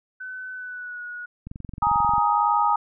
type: tone with pitch glide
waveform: sine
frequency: 1512 to 1455.4 Hz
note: F#6 to F#6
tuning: +37 to -29 cents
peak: -32 dBFS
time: 0.2-1.26 s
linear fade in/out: 10 ms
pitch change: -66 cents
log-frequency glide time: 0.53-1.02 s
type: click train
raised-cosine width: 5 ms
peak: -23 dBFS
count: 17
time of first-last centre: 1.47-2.181 s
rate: 22.5 Hz
type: chord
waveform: sine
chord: Ab suspended second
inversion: none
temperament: equal with one note detuned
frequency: 830.6 / 932.3 / 1251 Hz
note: Ab5 / Bb5 / Eb6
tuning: 0 / 0 / +9 cents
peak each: -22 dBFS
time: 1.82-2.76 s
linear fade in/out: 5 ms
effects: none